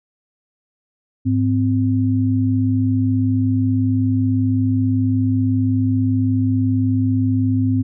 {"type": "tone pair together", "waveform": "sine", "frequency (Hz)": [104.38, 259.1], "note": ["G#2", "C4"], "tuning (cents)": [9, -17], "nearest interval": "octave + major third", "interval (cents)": 1574, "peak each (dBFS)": -17, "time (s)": [1.25, 7.83], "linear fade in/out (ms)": 20, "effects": []}